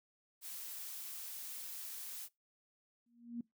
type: noise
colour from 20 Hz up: blue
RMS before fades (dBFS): -46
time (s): 0.41-2.29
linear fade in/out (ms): 50
type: tone with exponential growth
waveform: sine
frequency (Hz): 236.5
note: A#3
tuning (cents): +25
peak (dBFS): -36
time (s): 3.06-3.41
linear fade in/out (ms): 5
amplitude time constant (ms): 76
effects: noise-tail reverb RT60 0.2 s tail -23 dB re dry